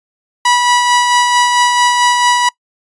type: tone with tremolo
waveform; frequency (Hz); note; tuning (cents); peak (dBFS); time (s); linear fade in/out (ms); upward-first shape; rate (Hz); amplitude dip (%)
sawtooth; 976; B5; -21; -4; 0.45-2.49; 5; sine; 4.5; 35
effects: noise-tail reverb RT60 0.1 s tail -24 dB re dry + resampled to 22050 Hz